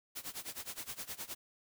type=noise with tremolo; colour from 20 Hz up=white; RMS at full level=-41 dBFS; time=0.15-1.35 s; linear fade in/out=20 ms; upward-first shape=sine; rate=9.6 Hz; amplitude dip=90%; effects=none